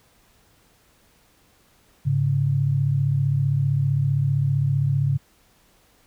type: tone pair together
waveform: sine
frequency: 104.44 / 139.8 Hz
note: G#2 / C#3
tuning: +10 / +15 cents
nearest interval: perfect fourth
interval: 505 cents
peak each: -24 / -19 dBFS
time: 2.05-5.18 s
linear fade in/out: 20 ms
effects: pink hiss -59 dBFS RMS until 6.06 s